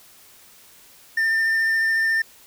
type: tone with vibrato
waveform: triangle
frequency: 1800 Hz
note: A6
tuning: 39 cents sharp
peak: -16 dBFS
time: 1.17-2.22 s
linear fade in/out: 5 ms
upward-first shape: square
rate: 14 Hz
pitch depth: 8 cents each way
effects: white hiss -50 dBFS RMS until 2.46 s